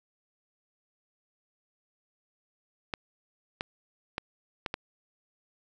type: clicks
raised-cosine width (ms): 0.3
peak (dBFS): -15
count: 5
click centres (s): 2.938 / 3.609 / 4.181 / 4.662 / 4.741
effects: none